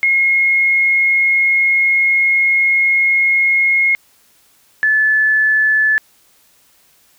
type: tone pair in turn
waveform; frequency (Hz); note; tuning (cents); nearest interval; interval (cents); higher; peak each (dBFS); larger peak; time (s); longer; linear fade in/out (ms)
sine; 2156 / 1734.7; C#7 / A6; -49 / -25; major third; 376; first; -10; neither; 0.03-3.95 / 4.83-5.98; first; 0
effects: white hiss -53 dBFS RMS until 7.18 s